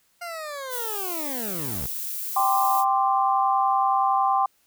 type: linear sweep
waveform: 20% pulse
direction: down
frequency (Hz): 707 to 51.91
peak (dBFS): -27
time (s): 0.21-1.87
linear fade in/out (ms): 10
type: noise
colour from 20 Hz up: violet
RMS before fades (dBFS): -31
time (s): 0.69-2.85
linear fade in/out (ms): 50
type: chord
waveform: sine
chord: G suspended fourth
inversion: none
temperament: just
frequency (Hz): 784 / 1045.3 / 1176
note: G5 / C6 / D6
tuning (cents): 0 / -2 / +2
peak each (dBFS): -21 / -23 / -26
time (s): 2.36-4.46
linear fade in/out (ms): 5
effects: white hiss -65 dBFS RMS until 4.66 s